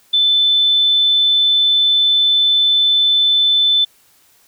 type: tone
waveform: sine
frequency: 3520 Hz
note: A7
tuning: in tune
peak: -10 dBFS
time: 0.13-3.85 s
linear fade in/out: 10 ms
effects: white hiss -53 dBFS RMS until 4.47 s